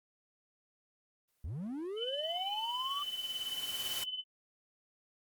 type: noise with exponential growth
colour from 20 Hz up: white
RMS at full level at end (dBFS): -39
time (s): 1.28-4.04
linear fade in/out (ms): 5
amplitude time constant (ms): 600
type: linear sweep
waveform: triangle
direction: up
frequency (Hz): 60 to 1182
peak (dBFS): -35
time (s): 1.44-3.03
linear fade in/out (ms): 5
type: tone with tremolo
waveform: sine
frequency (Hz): 3025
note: F#7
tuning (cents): +38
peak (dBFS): -33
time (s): 1.96-4.24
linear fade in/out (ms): 50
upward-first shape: triangle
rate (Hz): 18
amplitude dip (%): 75
effects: Opus 24 kbps